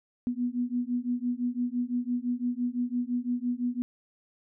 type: beating tone pair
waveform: sine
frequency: 241.8 / 247.7 Hz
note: B3 / B3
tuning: -36 / +5 cents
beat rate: 5.9 Hz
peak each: -30 dBFS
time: 0.27-3.82 s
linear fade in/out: 0 ms
effects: none